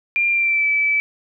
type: tone with pitch glide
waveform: sine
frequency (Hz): 2390 to 2307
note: D7 to D7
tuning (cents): +30 to -31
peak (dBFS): -15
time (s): 0.16-1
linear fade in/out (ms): 0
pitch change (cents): -61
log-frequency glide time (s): 0.29-0.67
effects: none